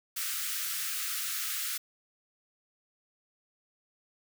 white high-pass noise, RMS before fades -34 dBFS, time 0.16-1.78 s, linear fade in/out 10 ms, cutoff 1200 Hz, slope 96 dB/octave, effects none

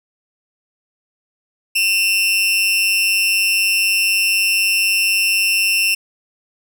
sawtooth tone with amplitude modulation, 2700 Hz, E7, 41 cents sharp, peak -8 dBFS, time 1.75-5.95 s, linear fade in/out 10 ms, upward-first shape sine, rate 196 Hz, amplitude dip 55%, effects none

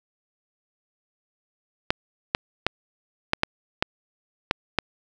clicks, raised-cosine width 0.3 ms, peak -3 dBFS, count 8, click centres 1.905 / 2.349 / 2.666 / 3.334 / 3.434 / 3.825 / 4.511 / 4.787 s, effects none

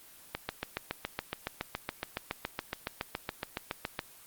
click train, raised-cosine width 0.3 ms, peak -16 dBFS, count 27, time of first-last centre 0.35-3.991 s, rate 7.14 Hz, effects white hiss -54 dBFS RMS until 4.26 s + Opus 24 kbps

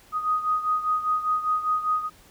sine beating tone pair, 1246 / 1251 Hz, D#6 / D#6, +2 / +9 cents, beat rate 5 Hz, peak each -23 / -28 dBFS, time 0.12-2.1 s, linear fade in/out 50 ms, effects pink hiss -54 dBFS RMS until 2.3 s

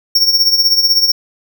square tone with tremolo, 5500 Hz, F8, 27 cents flat, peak -6 dBFS, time 0.15-1.12 s, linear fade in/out 5 ms, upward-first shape triangle, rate 16 Hz, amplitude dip 75%, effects none

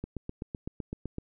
click train, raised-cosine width 3 ms, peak -22 dBFS, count 10, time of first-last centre 0.04-1.184 s, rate 7.87 Hz, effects none

